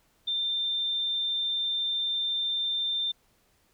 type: tone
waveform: sine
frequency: 3586 Hz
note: A7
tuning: 32 cents sharp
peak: -26 dBFS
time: 0.27-3.12 s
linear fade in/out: 10 ms
effects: pink hiss -67 dBFS RMS until 3.73 s